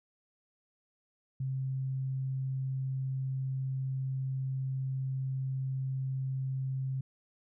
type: tone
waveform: sine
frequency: 132.6 Hz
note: C3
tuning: 23 cents sharp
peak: -31 dBFS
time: 1.4-7.01 s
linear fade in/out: 5 ms
effects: none